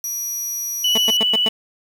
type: tone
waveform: sawtooth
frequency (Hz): 5800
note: F#8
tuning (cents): -35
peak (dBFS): -21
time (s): 0.04-1.17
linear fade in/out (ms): 2
type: tone with vibrato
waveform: sine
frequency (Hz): 2960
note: F#7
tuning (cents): 0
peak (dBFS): -15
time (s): 0.84-1.49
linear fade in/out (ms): 5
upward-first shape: square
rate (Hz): 12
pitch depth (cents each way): 11
type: tone bursts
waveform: 15% pulse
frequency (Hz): 221.7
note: A3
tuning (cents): +13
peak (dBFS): -14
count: 5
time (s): 0.95-1.487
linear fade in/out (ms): 5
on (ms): 29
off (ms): 98
effects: 7-bit